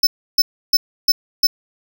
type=tone bursts; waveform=square; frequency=5270 Hz; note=E8; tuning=1 cent flat; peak=-10 dBFS; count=5; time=0.03-1.47 s; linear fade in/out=5 ms; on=40 ms; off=310 ms; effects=8-bit